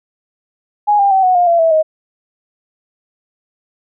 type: tone with pitch steps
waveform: sine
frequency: 830.6 / 798.1 / 767 / 737 / 708.2 / 680.5 / 653.9 / 628.4 Hz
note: G#5 / G5 / G5 / F#5 / F5 / F5 / E5 / D#5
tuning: 0 / +31 / -38 / -7 / +24 / -45 / -14 / +17 cents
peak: -8 dBFS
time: 0.87-1.83 s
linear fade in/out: 20 ms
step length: 120 ms
effects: none